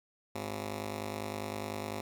10% pulse ring-modulated tone, 155.56 Hz, D#3, in tune, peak -25 dBFS, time 0.35-2.01 s, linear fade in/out 5 ms, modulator 52.8 Hz, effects none

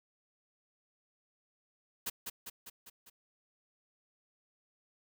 white noise with echo, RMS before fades -36 dBFS, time 2.06-2.1 s, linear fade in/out 10 ms, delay 200 ms, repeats 5, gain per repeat -4 dB, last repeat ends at 3.1 s, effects none

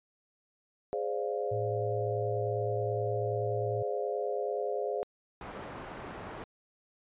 sine chord, D half-diminished seventh, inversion second, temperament equal with one note detuned, 415.3 / 517.8 / 587.3 / 698.5 Hz, Ab4 / C5 / D5 / F5, 0 / -18 / 0 / 0 cents, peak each -34 / -35 / -37 / -38 dBFS, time 0.93-5.03 s, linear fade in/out 0 ms
sine tone with pitch glide, 110 to 110.77 Hz, A2 to A2, 0 to +12 cents, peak -34 dBFS, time 1.51-3.83 s, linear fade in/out 10 ms, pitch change +12 cents, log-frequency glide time 1.92-3.63 s
white low-pass noise, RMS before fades -43 dBFS, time 5.41-6.44 s, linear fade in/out 2 ms, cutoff 1000 Hz, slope 12 dB/octave
effects resampled to 8000 Hz

